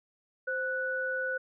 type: tone pair together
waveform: sine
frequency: 520.4 / 1480 Hz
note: C5 / F#6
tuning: -9 / 0 cents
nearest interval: octave + tritone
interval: 1809 cents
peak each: -34 / -31 dBFS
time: 0.47-1.38 s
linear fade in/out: 10 ms
effects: none